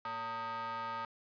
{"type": "ring-modulated tone", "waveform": "square", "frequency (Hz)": 169.8, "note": "F3", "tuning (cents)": -48, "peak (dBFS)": -35, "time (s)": [0.05, 1.05], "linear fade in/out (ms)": 2, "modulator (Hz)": 1080, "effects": ["resampled to 11025 Hz"]}